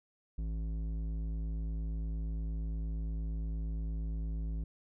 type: tone with low-pass filter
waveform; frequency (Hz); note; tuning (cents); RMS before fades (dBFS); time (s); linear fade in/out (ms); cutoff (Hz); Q
square; 54.3; A1; -22; -36; 0.38-4.64; 5; 210; 0.79
effects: none